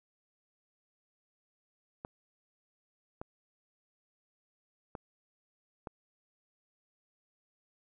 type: clicks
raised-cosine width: 1 ms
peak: -26 dBFS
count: 4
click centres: 2.049 / 3.215 / 4.952 / 5.872 s
effects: none